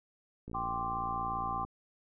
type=click train; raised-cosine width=3 ms; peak=-31 dBFS; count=68; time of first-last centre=0.48-1.649 s; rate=57.3 Hz
type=chord; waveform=sine; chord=G suspended fourth; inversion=none; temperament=equal; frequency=784 / 1046.5 / 1174.7 Hz; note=G5 / C6 / D6; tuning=0 / 0 / 0 cents; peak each=-37 dBFS; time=0.54-1.65 s; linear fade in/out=10 ms
effects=none